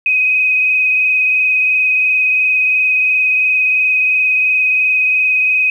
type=tone with frequency modulation; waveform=sine; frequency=2518 Hz; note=D#7; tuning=20 cents sharp; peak=-10 dBFS; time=0.06-5.7 s; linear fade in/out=2 ms; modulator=22.9 Hz; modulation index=1.3; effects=8-bit

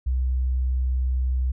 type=tone; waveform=sine; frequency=63.7 Hz; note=C2; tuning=46 cents flat; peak=-20 dBFS; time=0.06-1.52 s; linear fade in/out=10 ms; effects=none

